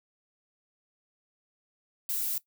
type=noise; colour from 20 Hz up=violet; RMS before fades=-31 dBFS; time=2.09-2.38 s; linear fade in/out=2 ms; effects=noise-tail reverb RT60 0.1 s tail -18 dB re dry